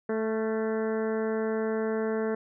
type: harmonic tone with a mistuned harmonic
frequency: 220 Hz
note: A3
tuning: in tune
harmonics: 1 / 2 / 3 / 4 / 5 / 6 / 7 / 8 / 9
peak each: -31 / -28 / -37 / -43 / -44 / -44 / -44 / -44 / -51 dBFS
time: 0.09-2.35 s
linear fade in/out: 5 ms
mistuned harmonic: 6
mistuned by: +52 cents
effects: none